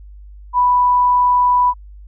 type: tone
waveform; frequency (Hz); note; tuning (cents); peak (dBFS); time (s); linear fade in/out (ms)
sine; 987.8; B5; 0; -10; 0.53-1.74; 50
effects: added 50 Hz sine -35 dBFS peak until 2.07 s